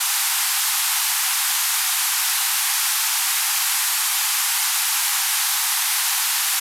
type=band-pass noise; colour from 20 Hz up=white; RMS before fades=-21 dBFS; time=0-6.6 s; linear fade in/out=10 ms; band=760 to 14000 Hz; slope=96 dB/octave; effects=none